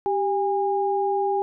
sine tone pair together, 392 / 814.5 Hz, G4 / G#5, 0 / -34 cents, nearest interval octave + minor second, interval 1266 cents, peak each -23 dBFS, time 0.06-1.42 s, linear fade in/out 0 ms, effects none

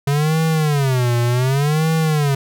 square tone with vibrato, 138.59 Hz, C#3, in tune, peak -15 dBFS, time 0.07-2.35 s, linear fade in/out 5 ms, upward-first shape sine, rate 0.67 Hz, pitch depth 260 cents each way, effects none

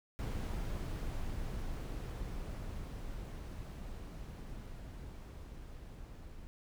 brown noise with level ramp, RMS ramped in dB -37 to -50 dBFS, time 0.19-6.47 s, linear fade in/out 0 ms, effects none

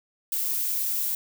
violet noise, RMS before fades -27 dBFS, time 0.32-1.15 s, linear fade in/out 2 ms, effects none

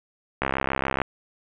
click train, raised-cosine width 0.5 ms, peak -8 dBFS, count 41, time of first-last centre 0.42-1.017 s, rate 67 Hz, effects resampled to 8000 Hz + 8-bit

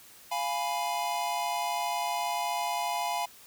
square chord, F diminished, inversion none, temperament equal, 698.5 / 830.6 / 987.8 Hz, F5 / Ab5 / Cb6, 0 / 0 / 0 cents, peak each -34 dBFS, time 0.31-3.26 s, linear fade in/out 10 ms, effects white hiss -53 dBFS RMS until 3.46 s

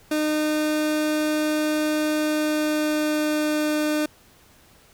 30% pulse tone with pitch glide, 305.5 to 303 Hz, D#4 to D#4, -32 to -46 cents, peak -18 dBFS, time 0.11-4.06 s, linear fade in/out 5 ms, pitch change -14 cents, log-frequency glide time 2.15-3.78 s, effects pink hiss -54 dBFS RMS until 4.93 s

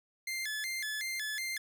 sawtooth tone with vibrato, 1900 Hz, A#6, 33 cents sharp, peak -31 dBFS, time 0.27-1.58 s, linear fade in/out 5 ms, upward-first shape square, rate 2.7 Hz, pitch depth 170 cents each way, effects none

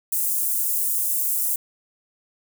white high-pass noise, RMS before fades -23 dBFS, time 0.12-1.56 s, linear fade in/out 5 ms, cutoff 8500 Hz, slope 24 dB/octave, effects none

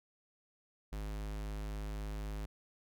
square tone, 51.91 Hz, G#1, in tune, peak -39 dBFS, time 0.92-2.46 s, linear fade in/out 10 ms, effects none

